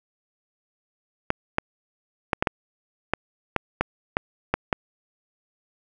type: clicks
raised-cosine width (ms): 0.5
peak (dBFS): -5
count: 11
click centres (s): 1.304 / 1.584 / 2.332 / 2.425 / 2.472 / 3.136 / 3.563 / 3.81 / 4.169 / 4.54 / 4.728
effects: none